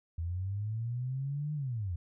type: linear two-way sweep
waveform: sine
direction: up then down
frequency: 81 to 152.5 to 81 Hz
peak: -32 dBFS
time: 0.18-1.96 s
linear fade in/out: 5 ms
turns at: 1.54 s
effects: none